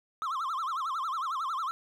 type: tone with vibrato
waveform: triangle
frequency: 1183 Hz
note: D6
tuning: 12 cents sharp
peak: -28 dBFS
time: 0.22-1.71 s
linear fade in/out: 0 ms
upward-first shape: sine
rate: 11 Hz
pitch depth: 240 cents each way
effects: none